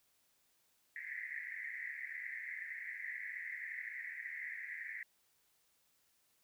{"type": "band-pass noise", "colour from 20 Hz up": "pink", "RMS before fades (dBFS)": -45, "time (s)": [0.96, 5.03], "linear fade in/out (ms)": 2, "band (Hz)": [1800, 2100], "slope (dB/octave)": 96, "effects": ["white hiss -75 dBFS RMS until 6.43 s"]}